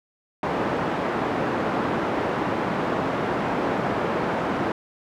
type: band-pass noise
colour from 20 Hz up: pink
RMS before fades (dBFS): -25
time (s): 0.43-4.72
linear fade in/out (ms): 2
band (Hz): 210 to 1300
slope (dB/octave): 12
effects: none